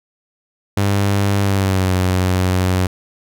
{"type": "tone with pitch glide", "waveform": "sawtooth", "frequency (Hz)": [100, 92.23], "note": ["G2", "F#2"], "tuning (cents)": [35, -5], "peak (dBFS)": -10, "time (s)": [0.77, 2.87], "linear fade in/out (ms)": 5, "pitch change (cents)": -140, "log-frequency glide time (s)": [1.42, 1.93], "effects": []}